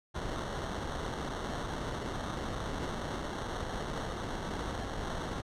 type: noise with sample-and-hold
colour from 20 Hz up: pink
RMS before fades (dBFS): -37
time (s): 0.14-5.42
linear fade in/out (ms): 20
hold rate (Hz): 2450
effects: low-pass 7000 Hz 12 dB/octave